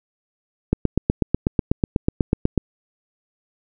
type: click train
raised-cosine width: 3 ms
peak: -3 dBFS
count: 16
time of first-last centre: 0.73-2.577 s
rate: 8.12 Hz
effects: none